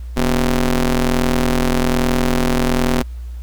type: ring-modulated tone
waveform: sawtooth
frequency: 131.6 Hz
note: C3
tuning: 10 cents sharp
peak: -7 dBFS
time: 0.16-3.03 s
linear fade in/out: 20 ms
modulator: 111 Hz
effects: added 60 Hz sine -26 dBFS peak until 3.42 s + pink hiss -52 dBFS RMS until 3.42 s